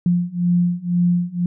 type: beating tone pair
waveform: sine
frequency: 174.61 / 176.61 Hz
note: F3 / F3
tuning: 0 / +20 cents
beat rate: 2 Hz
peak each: -19 / -18 dBFS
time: 0.06-1.46 s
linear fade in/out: 2 ms
effects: none